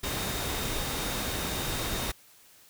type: tone in noise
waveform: sine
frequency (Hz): 3696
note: A#7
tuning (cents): -16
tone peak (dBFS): -41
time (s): 0.03-2.12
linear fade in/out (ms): 10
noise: pink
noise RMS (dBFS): -32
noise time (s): 0.03-2.12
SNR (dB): -12
effects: white hiss -57 dBFS RMS until 2.69 s